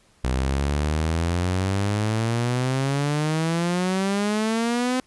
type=exponential sweep; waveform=sawtooth; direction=up; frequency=62.5 to 257.9 Hz; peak=-17 dBFS; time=0.24-5 s; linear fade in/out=0 ms; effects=pink hiss -59 dBFS RMS until 5.06 s + resampled to 24000 Hz